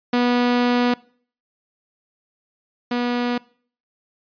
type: tone pair in turn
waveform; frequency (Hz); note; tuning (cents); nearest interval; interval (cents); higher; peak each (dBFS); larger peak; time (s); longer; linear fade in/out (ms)
sawtooth; 244.1 / 243; B3 / B3; -20 / -28; unison; 8; first; -12 / -16; first; 0.13-0.94 / 2.91-3.38; first; 5
effects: noise-tail reverb RT60 0.5 s tail -23 dB re dry + resampled to 11025 Hz